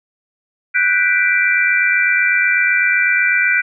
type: chord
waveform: sine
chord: G major seventh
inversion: third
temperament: equal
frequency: 1480 / 1568 / 1975.5 / 2349 Hz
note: F#6 / G6 / B6 / D7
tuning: 0 / 0 / 0 / 0 cents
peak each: -16 / -21 / -18 / -16 dBFS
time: 0.74-3.62 s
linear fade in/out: 20 ms
effects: none